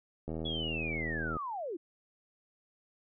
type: click train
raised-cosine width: 2 ms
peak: -25 dBFS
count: 88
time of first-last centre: 0.28-1.367 s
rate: 80 Hz
type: linear sweep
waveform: sine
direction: down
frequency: 3400 to 302.5 Hz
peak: -35 dBFS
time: 0.45-1.77 s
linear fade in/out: 10 ms
effects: none